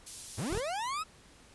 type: high-pass noise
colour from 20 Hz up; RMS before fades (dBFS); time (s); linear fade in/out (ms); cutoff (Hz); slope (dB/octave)
white; -43; 0.06-0.61; 10; 4300; 12
type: linear sweep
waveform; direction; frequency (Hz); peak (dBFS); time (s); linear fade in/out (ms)
40% pulse; up; 72.4 to 1318; -32; 0.37-1.04; 20
type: tone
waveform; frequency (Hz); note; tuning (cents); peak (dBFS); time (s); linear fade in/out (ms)
15% pulse; 41.2; E1; 0; -28; 0.5-0.6; 10
effects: pink hiss -58 dBFS RMS until 1.54 s + resampled to 24000 Hz